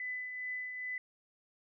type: tone with tremolo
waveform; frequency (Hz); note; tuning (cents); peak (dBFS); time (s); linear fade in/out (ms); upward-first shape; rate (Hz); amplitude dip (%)
sine; 2003; B6; +24; -35; 0-0.98; 2; triangle; 2.4; 45
effects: none